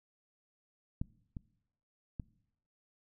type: clicks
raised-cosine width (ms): 5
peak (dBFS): -22 / -29 / -26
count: 3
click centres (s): 1.015 / 1.368 / 2.198
effects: noise-tail reverb RT60 0.8 s tail -22 dB re dry